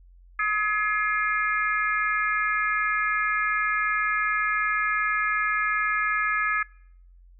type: harmonic tone with a mistuned harmonic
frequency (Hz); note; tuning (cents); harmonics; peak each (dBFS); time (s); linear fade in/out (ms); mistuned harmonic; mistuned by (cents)
422.7; G#4; +31; 3 / 4 / 5 / 6; -26 / -26 / -29 / -34; 0.39-6.63; 5; 6; -88
effects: noise-tail reverb RT60 0.7 s tail -24 dB re dry + added 44 Hz sine -49 dBFS peak until 7.39 s